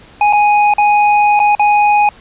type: tone with dropouts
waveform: square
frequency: 830.6 Hz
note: G#5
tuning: in tune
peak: -8 dBFS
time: 0.21-2.09 s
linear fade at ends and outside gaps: 2 ms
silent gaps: 0.327-0.332 / 0.738-0.782 / 1.393-1.4 / 1.551-1.595 s
effects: pink hiss -41 dBFS RMS until 2.2 s + resampled to 8000 Hz